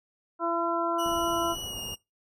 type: harmonic tone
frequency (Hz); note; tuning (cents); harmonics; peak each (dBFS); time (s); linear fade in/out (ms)
337.7; E4; +42; 1 / 2 / 3 / 4; -31 / -31 / -31 / -31; 0.39-1.56; 50
type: tone with pitch glide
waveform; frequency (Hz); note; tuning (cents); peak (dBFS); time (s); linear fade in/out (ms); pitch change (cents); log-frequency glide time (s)
sawtooth; 2930 to 2847; F#7 to F7; -18 to +33; -32; 0.98-1.96; 20; -49; 1.64-1.79
type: low-pass noise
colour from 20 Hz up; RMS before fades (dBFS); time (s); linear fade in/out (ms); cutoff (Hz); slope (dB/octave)
pink; -43; 1.05-1.95; 10; 1100; 24
effects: noise-tail reverb RT60 0.2 s tail -20 dB re dry